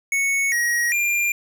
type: tone with pitch steps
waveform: square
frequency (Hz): 2212 / 1895 / 2393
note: C#7 / A#6 / D7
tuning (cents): -4 / +28 / +32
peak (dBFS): -19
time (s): 0.12-1.32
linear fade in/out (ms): 2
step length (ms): 400
effects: none